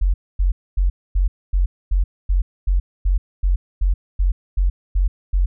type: tone bursts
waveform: sine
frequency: 45.66 Hz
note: F#1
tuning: 22 cents flat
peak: -13 dBFS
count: 15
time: 0.01-5.46 s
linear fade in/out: 10 ms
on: 130 ms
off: 250 ms
effects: none